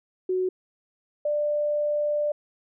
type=tone pair in turn; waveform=sine; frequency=370 / 592.4 Hz; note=F#4 / D5; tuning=0 / +15 cents; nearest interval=minor sixth; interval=815 cents; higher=second; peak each=-22 dBFS; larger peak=neither; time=0.29-0.49 / 1.25-2.32 s; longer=second; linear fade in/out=5 ms; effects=none